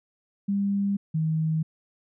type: tone pair in turn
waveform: sine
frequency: 199.7 / 158.5 Hz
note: G3 / D#3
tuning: +32 / +32 cents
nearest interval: major third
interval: 400 cents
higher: first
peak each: -22 dBFS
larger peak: neither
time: 0.48-0.97 / 1.14-1.63 s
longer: neither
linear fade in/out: 10 ms
effects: none